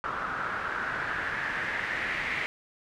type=noise with low-pass filter sweep; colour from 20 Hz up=white; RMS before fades=-32 dBFS; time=0.04-2.46 s; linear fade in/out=0 ms; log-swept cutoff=1300 to 2100 Hz; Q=4.5; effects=none